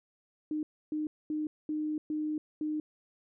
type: tone bursts at uneven times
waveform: sine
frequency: 305.6 Hz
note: D#4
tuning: 31 cents flat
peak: -30 dBFS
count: 6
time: 0.51-0.63 / 0.92-1.07 / 1.3-1.47 / 1.69-1.98 / 2.1-2.38 / 2.61-2.8 s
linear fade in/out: 2 ms
effects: none